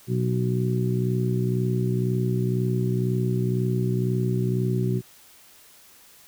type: harmonic tone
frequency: 62 Hz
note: B1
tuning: 7 cents sharp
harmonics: 2 / 3 / 4 / 5 / 6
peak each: -23 / -27 / -35 / -37 / -29 dBFS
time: 0.07-5.02 s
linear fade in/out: 50 ms
effects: white hiss -52 dBFS RMS until 6.27 s